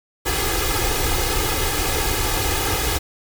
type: noise with comb filter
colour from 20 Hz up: pink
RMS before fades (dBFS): -21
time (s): 0.25-2.99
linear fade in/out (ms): 20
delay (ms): 2.4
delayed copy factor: +0.85
effects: none